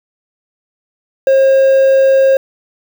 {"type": "tone with quantisation", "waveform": "triangle", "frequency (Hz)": 537, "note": "C5", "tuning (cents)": 45, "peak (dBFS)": -4, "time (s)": [1.27, 2.37], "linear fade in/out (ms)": 2, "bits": 5, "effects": []}